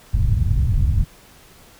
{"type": "low-pass noise", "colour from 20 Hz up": "white", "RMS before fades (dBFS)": -17, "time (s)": [0.13, 1.05], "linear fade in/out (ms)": 20, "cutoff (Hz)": 110, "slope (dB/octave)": 24, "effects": ["pink hiss -48 dBFS RMS until 1.79 s"]}